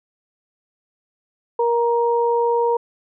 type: tone pair together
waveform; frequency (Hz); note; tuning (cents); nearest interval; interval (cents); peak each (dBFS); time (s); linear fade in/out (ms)
sine; 471.4 / 939; A#4 / A#5; +19 / +12; octave; 1193; -17 / -20; 1.59-2.77; 5
effects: none